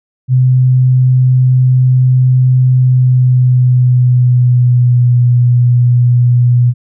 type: tone with pitch glide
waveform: sine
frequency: 127.9 to 122.27 Hz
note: C3 to B2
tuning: -39 to -17 cents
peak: -5 dBFS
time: 0.28-6.74 s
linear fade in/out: 50 ms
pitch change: -78 cents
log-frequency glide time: 2.71-5.19 s
effects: none